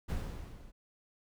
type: noise with level ramp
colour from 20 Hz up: brown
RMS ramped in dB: -33 to -54 dBFS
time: 0.08-0.72 s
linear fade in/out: 20 ms
effects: none